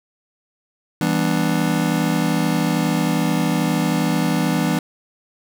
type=chord; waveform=square; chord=E minor seventh; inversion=none; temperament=just; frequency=164.81 / 197.78 / 247.2 / 296.7 Hz; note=E3 / G3 / B3 / D4; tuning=0 / +16 / +2 / +18 cents; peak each=-22 / -24 / -24 / -24 dBFS; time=1.01-4.79 s; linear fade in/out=2 ms; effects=none